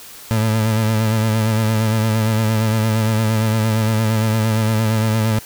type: tone with vibrato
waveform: 30% pulse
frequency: 110 Hz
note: A2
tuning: in tune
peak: -12 dBFS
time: 0.31-5.39 s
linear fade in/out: 0 ms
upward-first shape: sine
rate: 8.7 Hz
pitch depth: 42 cents each way
effects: white hiss -38 dBFS RMS until 5.45 s